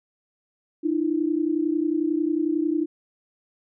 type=tone pair together; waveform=sine; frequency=303.9 / 335 Hz; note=D#4 / E4; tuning=-41 / +28 cents; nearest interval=major second; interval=169 cents; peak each=-23 / -24 dBFS; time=0.83-2.86 s; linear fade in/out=20 ms; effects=none